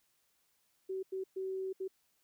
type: tone bursts at uneven times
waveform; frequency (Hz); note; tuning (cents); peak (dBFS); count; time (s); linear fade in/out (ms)
sine; 380.1; F#4; +47; -35; 4; 0.89-1.03 / 1.12-1.24 / 1.36-1.73 / 1.8-1.88; 10
effects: white hiss -75 dBFS RMS until 2.23 s